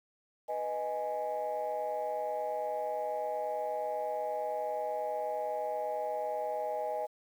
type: chord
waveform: sine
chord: G# minor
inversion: first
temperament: equal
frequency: 493.9 / 622.3 / 830.6 Hz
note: B4 / D#5 / G#5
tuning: 0 / 0 / 0 cents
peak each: -38 / -34 / -35 dBFS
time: 0.48-7.07 s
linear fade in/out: 20 ms
effects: tanh soft clip ceiling -26 dBFS + 10-bit